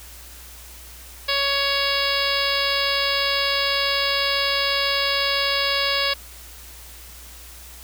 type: harmonic tone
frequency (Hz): 558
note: C#5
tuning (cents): +11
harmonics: 1 / 2 / 3 / 4 / 5 / 6 / 7 / 8 / 9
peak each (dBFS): -28 / -28 / -28 / -28 / -28 / -28 / -28 / -28 / -28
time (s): 1.28-6.14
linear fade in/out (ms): 10
effects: added 60 Hz sine -43 dBFS peak until 7.83 s + white hiss -43 dBFS RMS until 7.83 s